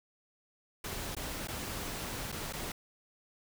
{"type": "noise with dropouts", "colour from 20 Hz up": "pink", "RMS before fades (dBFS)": -39, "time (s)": [0.84, 2.72], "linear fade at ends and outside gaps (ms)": 5, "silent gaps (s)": [[1.151, 1.166], [1.474, 1.483], [2.319, 2.324], [2.527, 2.533]], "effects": []}